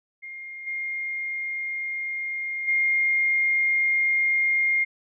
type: tone with level steps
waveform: sine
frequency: 2124 Hz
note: C7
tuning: 25 cents sharp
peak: -35 / -27 / -19 dBFS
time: 0.22-4.85 s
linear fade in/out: 20 ms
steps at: 0.66 / 2.67 s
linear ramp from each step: 20 ms
effects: none